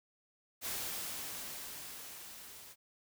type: noise with level ramp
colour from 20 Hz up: white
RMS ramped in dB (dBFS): -38 to -53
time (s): 0.61-2.76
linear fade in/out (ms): 50
effects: none